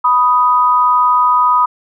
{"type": "tone pair together", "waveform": "sine", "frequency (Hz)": [987.8, 1246.2], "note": ["B5", "D#6"], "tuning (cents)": [0, 2], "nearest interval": "major third", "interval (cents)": 402, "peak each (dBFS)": -11, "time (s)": [0.04, 1.66], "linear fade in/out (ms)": 10, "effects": []}